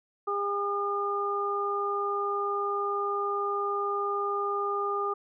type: harmonic tone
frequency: 404.4 Hz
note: G#4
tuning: 46 cents flat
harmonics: 1 / 2 / 3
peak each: -31 / -36 / -29 dBFS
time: 0.27-5.14 s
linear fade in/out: 10 ms
effects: none